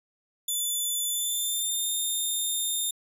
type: tone with pitch glide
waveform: 5% pulse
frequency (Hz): 3498 to 3638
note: A7 to A#7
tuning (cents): -11 to -43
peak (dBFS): -19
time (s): 0.48-2.91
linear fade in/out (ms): 5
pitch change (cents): +68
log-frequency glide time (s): 1.09-1.88
effects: resampled to 32000 Hz